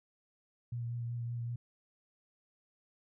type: tone with vibrato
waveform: sine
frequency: 118.7 Hz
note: A#2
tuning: 32 cents sharp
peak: -35 dBFS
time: 0.72-1.56 s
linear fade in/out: 5 ms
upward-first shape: triangle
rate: 5.3 Hz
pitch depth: 22 cents each way
effects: none